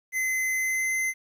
square tone with pitch glide, 2048 to 2062 Hz, C7 to C7, -38 to -26 cents, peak -25 dBFS, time 0.12-1.14 s, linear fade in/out 50 ms, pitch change +12 cents, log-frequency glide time 0.57-0.97 s, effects 10-bit

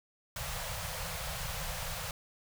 pink band-stop noise, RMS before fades -38 dBFS, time 0.36-2.11 s, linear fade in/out 2 ms, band 180 to 480 Hz, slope 96 dB/octave, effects none

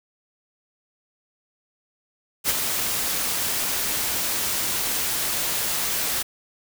white noise with ADSR envelope, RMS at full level -19 dBFS, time 2.44-6.23 s, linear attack 54 ms, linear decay 23 ms, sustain -6 dB, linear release 13 ms, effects none

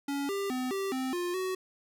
square tone with pitch steps, 281.3 / 396.9 / 254.5 / 390.2 / 260.4 / 353 / 373.5 Hz, C#4 / G4 / C4 / G4 / C4 / F4 / F#4, +26 / +22 / -48 / -8 / -8 / +19 / +16 cents, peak -31 dBFS, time 0.08-1.55 s, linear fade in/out 5 ms, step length 210 ms, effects none

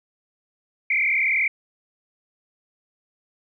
sine tone with frequency modulation, 2217 Hz, C#7, in tune, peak -18 dBFS, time 0.9-1.48 s, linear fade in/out 5 ms, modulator 38.7 Hz, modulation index 4, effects none

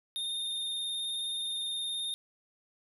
square tone with vibrato, 3659 Hz, A#7, 33 cents flat, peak -33 dBFS, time 0.16-2.14 s, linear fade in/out 0 ms, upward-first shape sine, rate 19 Hz, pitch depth 21 cents each way, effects none

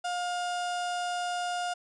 35% pulse tone, 710 Hz, F5, 28 cents sharp, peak -28 dBFS, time 0.04-1.74 s, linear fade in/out 10 ms, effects resampled to 22050 Hz

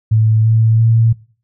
sine tone with pitch steps, 110 / 111.92 / 113.88 Hz, A2 / A2 / A#2, 0 / +30 / -40 cents, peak -8 dBFS, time 0.11-1.13 s, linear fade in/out 10 ms, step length 340 ms, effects noise-tail reverb RT60 0.4 s tail -20 dB re dry

